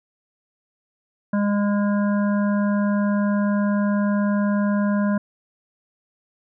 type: harmonic tone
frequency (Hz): 204.1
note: G#3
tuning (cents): -30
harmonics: 1 / 3 / 5 / 7 / 8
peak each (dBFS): -18 / -28 / -32 / -35 / -36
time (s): 1.33-5.18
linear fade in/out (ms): 5
effects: none